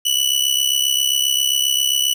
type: tone with amplitude modulation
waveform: sawtooth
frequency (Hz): 2960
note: F#7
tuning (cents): 0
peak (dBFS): -9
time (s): 0.05-2.14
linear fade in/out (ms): 10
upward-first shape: sine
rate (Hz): 67.5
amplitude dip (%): 75
effects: none